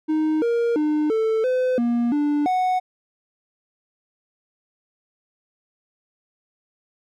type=tone with pitch steps; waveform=triangle; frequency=311.1 / 469.1 / 302.8 / 442.6 / 509 / 237.6 / 293.4 / 738 Hz; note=D#4 / A#4 / D#4 / A4 / C5 / A#3 / D4 / F#5; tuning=0 / +11 / -47 / +10 / -48 / +33 / -2 / -5 cents; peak=-16 dBFS; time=0.08-2.8 s; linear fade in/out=20 ms; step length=340 ms; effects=none